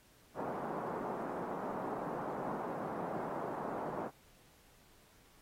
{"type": "band-pass noise", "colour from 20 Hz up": "white", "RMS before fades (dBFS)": -40, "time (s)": [0.34, 4.11], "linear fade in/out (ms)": 50, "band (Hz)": [150, 1000], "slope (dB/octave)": 24, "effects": ["pink hiss -65 dBFS RMS until 5.41 s", "AAC 48 kbps"]}